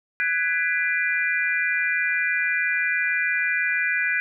sine chord, G# half-diminished seventh, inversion third, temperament just, 1495.1 / 1661.2 / 1993.5 / 2392 Hz, F#6 / G#6 / B6 / D7, +18 / 0 / +16 / +31 cents, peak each -26 dBFS, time 0.2-4.2 s, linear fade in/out 0 ms, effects none

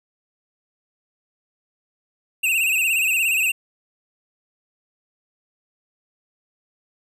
square tone with vibrato, 2637 Hz, E7, in tune, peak -18 dBFS, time 2.43-3.52 s, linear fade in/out 10 ms, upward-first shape sine, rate 17 Hz, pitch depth 92 cents each way, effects none

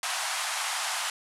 pink band-pass noise, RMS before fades -31 dBFS, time 0.03-1.1 s, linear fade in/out 2 ms, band 710 to 11000 Hz, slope 48 dB/octave, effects none

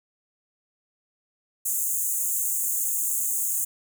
pink high-pass noise, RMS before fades -26 dBFS, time 1.65-3.65 s, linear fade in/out 10 ms, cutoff 6600 Hz, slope 96 dB/octave, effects none

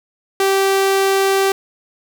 sawtooth tone, 389.1 Hz, G4, 13 cents flat, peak -9 dBFS, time 0.4-1.52 s, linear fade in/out 2 ms, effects none

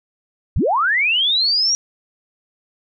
sine linear sweep, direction up, 30.87 to 5750 Hz, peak -14 dBFS, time 0.56-1.75 s, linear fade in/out 0 ms, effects none

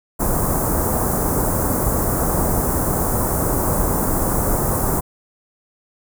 pink band-stop noise, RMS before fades -19 dBFS, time 0.19-5.01 s, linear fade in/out 20 ms, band 1200 to 8400 Hz, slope 24 dB/octave, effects none

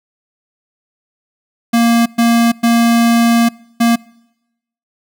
square tone bursts at uneven times, 233.1 Hz, A#3, in tune, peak -9 dBFS, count 4, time 1.73-2.06 / 2.18-2.52 / 2.63-3.49 / 3.8-3.96 s, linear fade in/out 10 ms, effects noise-tail reverb RT60 0.9 s tail -25 dB re dry

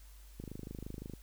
click train, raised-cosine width 3 ms, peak -30 dBFS, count 20, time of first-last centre 0.4-1.136 s, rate 25.8 Hz, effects added 50 Hz sine -52 dBFS peak until 1.22 s + white hiss -63 dBFS RMS until 1.22 s

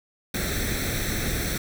pink noise with comb filter, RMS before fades -27 dBFS, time 0.34-1.58 s, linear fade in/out 5 ms, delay 0.51 ms, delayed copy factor +0.75, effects none

